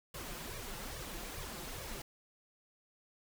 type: noise with flanger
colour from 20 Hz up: pink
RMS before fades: -44 dBFS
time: 0.14-2.02 s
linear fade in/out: 5 ms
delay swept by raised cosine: 1.7 to 5.9 ms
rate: 2.4 Hz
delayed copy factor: +0.8
effects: none